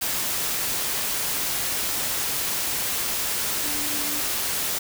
sine tone in noise, 293.7 Hz, D4, in tune, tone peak -36 dBFS, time 3.63-4.21 s, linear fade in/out 10 ms, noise white, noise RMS -26 dBFS, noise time 0.01-4.79 s, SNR -13 dB, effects none

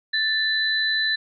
sine tone pair together, 1763 / 4004 Hz, A6 / B7, +3 / +23 cents, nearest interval octave + major second, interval 1420 cents, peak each -22 / -23 dBFS, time 0.13-1.16 s, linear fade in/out 10 ms, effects none

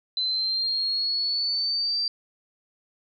sine linear sweep, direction up, 4032 to 4699 Hz, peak -23 dBFS, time 0.17-2.08 s, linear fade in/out 2 ms, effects none

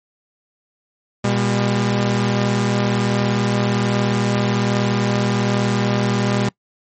sawtooth tone pair together, 121.17 / 201.1 Hz, B2 / G3, -33 / +44 cents, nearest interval major sixth, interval 877 cents, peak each -15 dBFS, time 1.24-6.49 s, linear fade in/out 5 ms, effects noise-tail reverb RT60 0.1 s tail -23 dB re dry + MP3 32 kbps

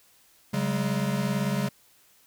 square chord, C# suspended fourth, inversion none, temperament equal with one note detuned, 138.59 / 189.76 / 207.7 Hz, C#3 / F#3 / G#3, 0 / +44 / 0 cents, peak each -30 dBFS, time 0.53-1.69 s, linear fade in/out 10 ms, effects white hiss -60 dBFS RMS until 2.26 s

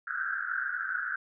white band-pass noise, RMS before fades -33 dBFS, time 0.07-1.16 s, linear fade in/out 5 ms, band 1400 to 1600 Hz, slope 96 dB/octave, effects none

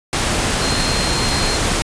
sine tone in noise, 4201 Hz, C8, 6 cents sharp, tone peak -23 dBFS, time 0.62-1.57 s, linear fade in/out 0 ms, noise pink, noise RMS -18 dBFS, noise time 0.13-1.82 s, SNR -8 dB, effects resampled to 22050 Hz

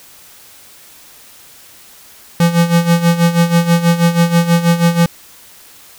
square tone with tremolo, 170 Hz, F3, 46 cents flat, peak -7 dBFS, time 2.4-5.06 s, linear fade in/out 2 ms, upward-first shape sine, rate 6.2 Hz, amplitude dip 75%, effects white hiss -41 dBFS RMS until 5.98 s

